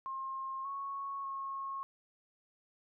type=tone with pitch steps; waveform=sine; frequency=1067 / 1104 / 1089 Hz; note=C6 / C#6 / C#6; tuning=+34 / -7 / -31 cents; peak=-37 dBFS; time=0.06-1.83 s; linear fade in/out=0 ms; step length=590 ms; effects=none